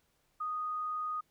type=tone; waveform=sine; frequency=1241 Hz; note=D#6; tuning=5 cents flat; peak=-33 dBFS; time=0.4-1.21 s; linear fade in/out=10 ms; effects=pink hiss -74 dBFS RMS until 1.3 s